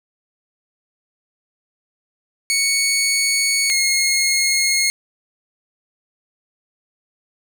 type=tone pair in turn; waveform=15% pulse; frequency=2223 / 2157 Hz; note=C#7 / C#7; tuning=+4 / -48 cents; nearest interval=minor second; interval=52 cents; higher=first; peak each=-9 dBFS; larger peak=neither; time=2.5-3.7 / 3.7-4.9 s; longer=neither; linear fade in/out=0 ms; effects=none